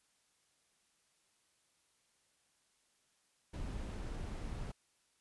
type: noise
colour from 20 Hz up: brown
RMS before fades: -42 dBFS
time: 3.53-4.72 s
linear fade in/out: 10 ms
effects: white hiss -75 dBFS RMS until 5.2 s + resampled to 24000 Hz